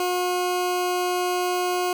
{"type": "tone", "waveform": "20% pulse", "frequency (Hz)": 359.9, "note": "F#4", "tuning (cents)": -48, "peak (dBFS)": -17, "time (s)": [0, 1.93], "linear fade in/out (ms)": 2, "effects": []}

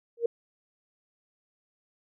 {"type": "tone with exponential growth", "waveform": "sine", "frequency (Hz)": 467.5, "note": "A#4", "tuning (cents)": 5, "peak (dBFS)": -18, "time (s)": [0.17, 0.26], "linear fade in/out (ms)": 5, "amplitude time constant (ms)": 19, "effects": []}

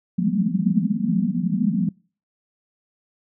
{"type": "band-pass noise", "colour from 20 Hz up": "pink", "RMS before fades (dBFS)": -21, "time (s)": [0.18, 1.89], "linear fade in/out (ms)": 5, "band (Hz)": [170, 240], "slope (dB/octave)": 96, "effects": ["noise-tail reverb RT60 0.4 s tail -25 dB re dry"]}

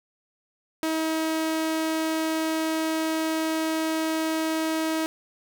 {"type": "tone", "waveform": "sawtooth", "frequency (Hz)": 319.1, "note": "D#4", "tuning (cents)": 44, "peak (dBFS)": -20, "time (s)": [0.83, 5.06], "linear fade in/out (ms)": 0, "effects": []}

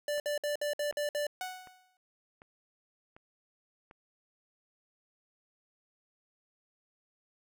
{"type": "tone bursts", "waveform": "square", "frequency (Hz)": 587.3, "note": "D5", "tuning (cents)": 0, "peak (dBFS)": -31, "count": 7, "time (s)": [0.08, 1.268], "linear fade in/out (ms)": 2, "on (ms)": 120, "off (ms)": 58}
{"type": "click train", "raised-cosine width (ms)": 0.5, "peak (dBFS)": -37, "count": 6, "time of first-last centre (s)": [0.18, 3.911], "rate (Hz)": 1.34}
{"type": "tone with exponential decay", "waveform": "sawtooth", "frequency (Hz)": 740, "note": "F#5", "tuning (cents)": 0, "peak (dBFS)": -30, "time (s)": [1.41, 1.97], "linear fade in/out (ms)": 1, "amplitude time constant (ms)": 120}
{"effects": []}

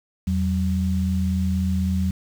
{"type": "tone pair together", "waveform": "sine", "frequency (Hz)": [83.86, 187.6], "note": ["E2", "F#3"], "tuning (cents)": [30, 24], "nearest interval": "octave + major second", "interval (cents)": 1394, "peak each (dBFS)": -22, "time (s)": [0.27, 2.11], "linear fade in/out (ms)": 5, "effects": ["7-bit"]}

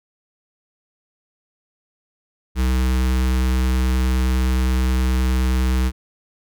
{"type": "tone with notch filter", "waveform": "square", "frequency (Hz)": 63.6, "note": "C2", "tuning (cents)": -48, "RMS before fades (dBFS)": -18, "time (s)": [2.55, 5.92], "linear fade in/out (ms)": 50, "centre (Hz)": 630, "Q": 1.4, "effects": []}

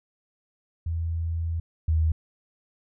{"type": "tone pair in turn", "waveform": "sine", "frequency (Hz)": [82.8, 79.69], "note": ["E2", "D#2"], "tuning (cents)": [8, 42], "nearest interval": "minor second", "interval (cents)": 66, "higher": "first", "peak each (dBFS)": [-25, -19], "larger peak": "second", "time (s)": [[0.86, 1.6], [1.88, 2.12]], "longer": "first", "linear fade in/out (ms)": 5, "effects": []}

